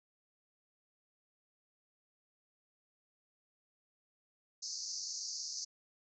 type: band-pass noise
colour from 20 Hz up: white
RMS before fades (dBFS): -42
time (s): 4.62-5.65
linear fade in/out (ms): 10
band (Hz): 4500 to 6600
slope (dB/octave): 96
effects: none